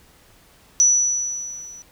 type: tone with level ramp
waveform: sine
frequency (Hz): 5920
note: F#8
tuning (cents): 0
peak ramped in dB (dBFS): -10 to -38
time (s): 0.8-1.82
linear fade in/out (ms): 0
effects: pink hiss -53 dBFS RMS until 1.91 s